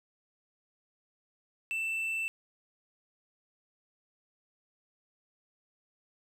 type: tone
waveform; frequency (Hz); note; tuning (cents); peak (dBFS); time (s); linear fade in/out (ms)
triangle; 2663; E7; +17; -29; 1.71-2.28; 0
effects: 11-bit